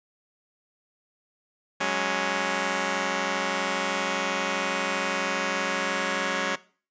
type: chord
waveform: 5% pulse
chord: F# suspended second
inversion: none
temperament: just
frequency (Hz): 185 / 208.1 / 277.5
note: F#3 / G#3 / C#4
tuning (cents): 0 / +4 / +2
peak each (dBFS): -19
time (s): 1.8-6.56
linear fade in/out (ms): 10
effects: noise-tail reverb RT60 0.4 s tail -19 dB re dry + resampled to 16000 Hz